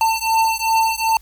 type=beating tone pair; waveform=square; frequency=894 / 896.6 Hz; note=A5 / A5; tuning=+27 / +32 cents; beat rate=2.6 Hz; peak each=-19 dBFS; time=0.01-1.17 s; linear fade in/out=2 ms; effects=added 50 Hz sine -44 dBFS peak until 1.21 s + white hiss -54 dBFS RMS until 1.21 s